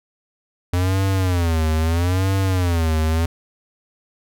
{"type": "tone with vibrato", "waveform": "square", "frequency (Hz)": 87.31, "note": "F2", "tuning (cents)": 0, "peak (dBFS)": -17, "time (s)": [0.73, 3.26], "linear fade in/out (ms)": 5, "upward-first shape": "sine", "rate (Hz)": 0.77, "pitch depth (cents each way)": 180, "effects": []}